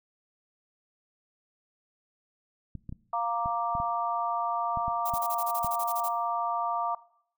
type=clicks; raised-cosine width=5 ms; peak=-26 dBFS; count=10; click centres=2.753 / 2.893 / 2.925 / 3.459 / 3.752 / 3.801 / 4.773 / 4.881 / 5.138 / 5.646 s
type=chord; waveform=sine; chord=Bb major; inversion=second; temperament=equal; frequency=698.5 / 932.3 / 1174.7 Hz; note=F5 / Bb5 / D6; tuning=0 / 0 / 0 cents; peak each=-31 dBFS; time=3.13-6.95 s; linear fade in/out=5 ms
type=noise bursts; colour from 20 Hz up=violet; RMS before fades=-36 dBFS; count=13; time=5.05-6.089 s; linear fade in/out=10 ms; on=55 ms; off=27 ms
effects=noise-tail reverb RT60 0.7 s tail -20 dB re dry